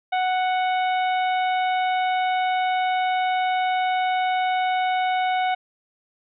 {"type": "harmonic tone", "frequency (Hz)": 740, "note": "F#5", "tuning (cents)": 0, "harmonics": [1, 2, 3, 4, 5], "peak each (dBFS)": [-20, -31, -31, -37, -38], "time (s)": [0.12, 5.55], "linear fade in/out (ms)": 10, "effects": []}